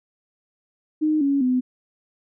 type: tone with pitch steps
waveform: sine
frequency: 308 / 279.2 / 253.1 Hz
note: D#4 / C#4 / B3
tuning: -17 / +13 / +43 cents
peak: -17 dBFS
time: 1.01-1.61 s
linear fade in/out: 20 ms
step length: 200 ms
effects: none